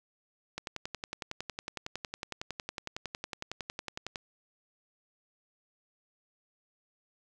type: click train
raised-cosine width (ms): 0.2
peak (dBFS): -19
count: 40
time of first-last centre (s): 0.58-4.158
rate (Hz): 10.9
effects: none